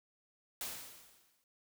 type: noise with exponential decay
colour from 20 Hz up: white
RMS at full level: -39 dBFS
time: 0.61-1.44 s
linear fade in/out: 1 ms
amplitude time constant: 180 ms
effects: none